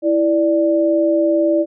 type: tone pair together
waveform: sine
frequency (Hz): 330 / 588.3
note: E4 / D5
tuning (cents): +2 / +3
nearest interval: minor seventh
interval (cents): 1001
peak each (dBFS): -15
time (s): 0.02-1.66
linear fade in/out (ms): 50
effects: none